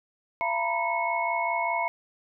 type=tone cluster; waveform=sine; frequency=678 / 918 / 983 / 2189 Hz; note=E5 / A#5 / B5 / C#7; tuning=+49 / -27 / -8 / -22 cents; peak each=-30 dBFS; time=0.41-1.88 s; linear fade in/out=0 ms; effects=none